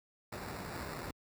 pink noise with sample-and-hold, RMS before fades -42 dBFS, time 0.32-1.11 s, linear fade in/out 5 ms, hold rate 3150 Hz, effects high-pass 60 Hz 12 dB/octave

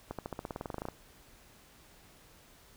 accelerating click train, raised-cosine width 1 ms, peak -23 dBFS, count 16, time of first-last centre 0.11-0.886 s, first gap 77 ms, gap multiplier 0.94, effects pink hiss -59 dBFS RMS until 2.76 s

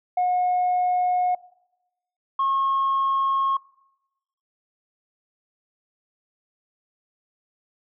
sine tone pair in turn, 724 / 1084.8 Hz, F#5 / C#6, -38 / -38 cents, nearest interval perfect fifth, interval 700 cents, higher second, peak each -17 / -18 dBFS, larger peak first, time 0.17-1.35 / 2.39-3.57 s, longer neither, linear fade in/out 5 ms, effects noise-tail reverb RT60 0.9 s tail -21 dB re dry + tanh soft clip ceiling -16 dBFS

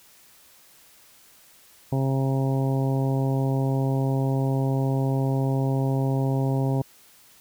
harmonic tone, 134.3 Hz, C3, 46 cents sharp, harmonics 1 / 2 / 3 / 4 / 5 / 6 / 7, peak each -22 / -28 / -32 / -34 / -36 / -38 / -39 dBFS, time 1.92-6.82 s, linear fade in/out 5 ms, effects white hiss -54 dBFS RMS until 7.4 s

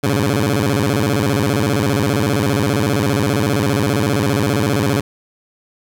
15% pulse tone with vibrato, 120 Hz, B2, 49 cents flat, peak -8 dBFS, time 0.03-5.01 s, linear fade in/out 10 ms, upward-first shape square, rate 15 Hz, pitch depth 290 cents each way, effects none

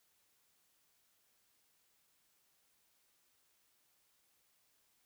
silence, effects white hiss -75 dBFS RMS until 5.05 s

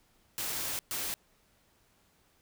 white noise bursts at uneven times, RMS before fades -35 dBFS, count 2, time 0.38-0.79 / 0.91-1.14 s, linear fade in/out 0 ms, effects pink hiss -68 dBFS RMS until 2.41 s

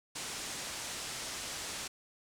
white low-pass noise, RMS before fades -41 dBFS, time 0.15-1.88 s, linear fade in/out 10 ms, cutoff 8700 Hz, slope 24 dB/octave, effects none

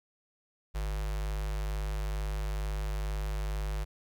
square tone with notch filter, 51.1 Hz, G#1, 27 cents flat, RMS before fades -33 dBFS, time 0.74-3.85 s, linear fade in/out 20 ms, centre 250 Hz, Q 1.1, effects 12-bit

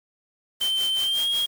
white noise with tremolo, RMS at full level -34 dBFS, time 0.6-1.47 s, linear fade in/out 10 ms, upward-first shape sine, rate 5.4 Hz, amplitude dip 80%
triangle tone with pitch glide, 3100 to 3265 Hz, G7 to G#7, -20 to -30 cents, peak -20 dBFS, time 0.61-1.46 s, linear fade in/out 5 ms, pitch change +90 cents, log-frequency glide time 1-1.28 s
effects none

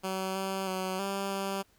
10% pulse tone with pitch steps, 189.5 / 192.1 / 187.3 / 196.6 / 195.4 Hz, F#3 / G3 / F#3 / G3 / G3, +42 / -35 / +21 / +5 / -5 cents, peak -23 dBFS, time 0.03-1.63 s, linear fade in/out 20 ms, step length 320 ms, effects pink hiss -66 dBFS RMS until 1.78 s

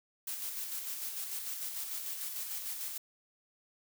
blue noise with tremolo, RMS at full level -38 dBFS, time 0.27-2.98 s, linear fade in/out 5 ms, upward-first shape square, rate 6.7 Hz, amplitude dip 35%, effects none

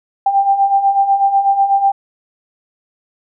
sine beating tone pair, 784 / 792.1 Hz, G5 / G5, 0 / +18 cents, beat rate 8.1 Hz, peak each -17 / -11 dBFS, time 0.26-1.92 s, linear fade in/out 5 ms, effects none

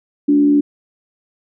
sine tone with frequency modulation, 289.7 Hz, D4, 24 cents flat, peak -9 dBFS, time 0.28-0.61 s, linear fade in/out 10 ms, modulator 74.2 Hz, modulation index 0.37, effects none

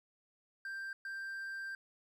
triangle tone bursts at uneven times, 1577 Hz, G6, 10 cents sharp, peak -38 dBFS, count 2, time 0.65-0.93 / 1.05-1.75 s, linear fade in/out 2 ms, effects none

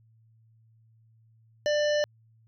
harmonic tone, 594 Hz, D5, 20 cents sharp, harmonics 1 / 3 / 5 / 7 / 9 / 10, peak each -23 / -33 / -37 / -40 / -42 / -43 dBFS, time 1.66-2.04 s, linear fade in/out 0 ms, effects added 112 Hz sine -58 dBFS peak until 2.47 s

